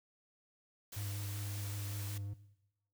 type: noise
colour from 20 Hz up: white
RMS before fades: -48 dBFS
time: 0.92-2.18 s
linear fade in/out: 5 ms
type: tone with vibrato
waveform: triangle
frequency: 101.2 Hz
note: G#2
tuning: 44 cents flat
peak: -36 dBFS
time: 0.96-2.34 s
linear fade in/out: 10 ms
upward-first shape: sine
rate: 5.3 Hz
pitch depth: 19 cents each way
effects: noise-tail reverb RT60 0.9 s tail -18 dB re dry